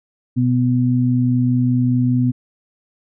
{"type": "tone pair together", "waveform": "sine", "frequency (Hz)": [124.15, 249.1], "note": ["B2", "B3"], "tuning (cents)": [9, 15], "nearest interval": "octave", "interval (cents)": 1206, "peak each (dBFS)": -16, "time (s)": [0.36, 2.32], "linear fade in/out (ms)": 20, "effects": []}